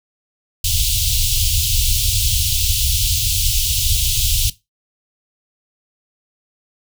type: band-stop noise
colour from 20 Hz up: pink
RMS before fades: -17 dBFS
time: 0.64-4.5 s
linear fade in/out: 5 ms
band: 110 to 2900 Hz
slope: 48 dB/octave
effects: noise-tail reverb RT60 0.2 s tail -17 dB re dry